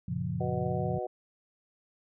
sine chord, Gb major seventh, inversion none, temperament equal, 92.5 / 116.54 / 138.59 / 174.61 Hz, Gb2 / Bb2 / Db3 / F3, 0 / 0 / 0 / 0 cents, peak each -38 / -36 / -35 / -34 dBFS, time 0.08-0.99 s, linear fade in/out 5 ms
harmonic tone, 123.47 Hz, B2, in tune, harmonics 3 / 4 / 5 / 6, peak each -37 / -37 / -37 / -37 dBFS, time 0.4-1.07 s, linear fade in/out 10 ms
effects none

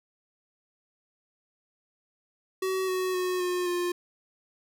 square tone with pitch steps, 377.7 / 371.4 / 365.3 / 359.2 / 353.2 Hz, F#4 / F#4 / F#4 / F4 / F4, +36 / +7 / -22 / +49 / +20 cents, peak -27 dBFS, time 2.62-3.92 s, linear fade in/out 5 ms, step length 260 ms, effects none

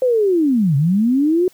sine linear two-way sweep, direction down then up, 525 to 132.7 to 373.1 Hz, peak -12 dBFS, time 0.02-1.48 s, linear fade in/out 2 ms, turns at 0.76 s, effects white hiss -52 dBFS RMS until 1.53 s

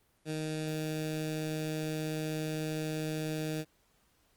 15% pulse tone with notch filter, 155.56 Hz, D#3, in tune, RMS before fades -35 dBFS, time 0.25-3.65 s, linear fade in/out 50 ms, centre 1100 Hz, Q 0.91, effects pink hiss -70 dBFS RMS until 4.36 s + Opus 32 kbps

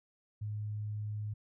sine tone, 105.5 Hz, G#2, 28 cents sharp, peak -35 dBFS, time 0.41-1.34 s, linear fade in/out 10 ms, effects none

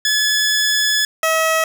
15% pulse tone pair in turn, 1711 / 642.7 Hz, A6 / E5, -49 / -44 cents, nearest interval octave + perfect fourth, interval 1695 cents, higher first, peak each -8 dBFS, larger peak neither, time 0.05-1.05 / 1.23-1.64 s, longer first, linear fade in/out 2 ms, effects none

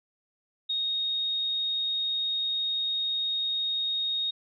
sine tone, 3729 Hz, A#7, in tune, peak -26 dBFS, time 0.69-4.31 s, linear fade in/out 10 ms, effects none

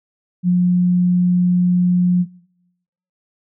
sine tone, 178.7 Hz, F3, 40 cents sharp, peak -11 dBFS, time 0.43-2.26 s, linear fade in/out 50 ms, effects noise-tail reverb RT60 0.9 s tail -24 dB re dry

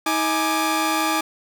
sawtooth tone cluster, 317.8 / 836 / 1185 Hz, D#4 / G#5 / D6, +37 / +11 / +15 cents, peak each -20 dBFS, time 0.06-1.21 s, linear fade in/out 5 ms, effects none

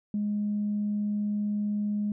sine tone, 207.7 Hz, G#3, in tune, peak -25 dBFS, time 0.14-2.12 s, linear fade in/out 2 ms, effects tanh soft clip ceiling -21 dBFS

